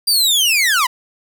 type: linear sweep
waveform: sawtooth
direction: down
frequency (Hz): 4795 to 932.3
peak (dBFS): -9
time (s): 0.07-0.87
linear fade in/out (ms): 10
effects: 7-bit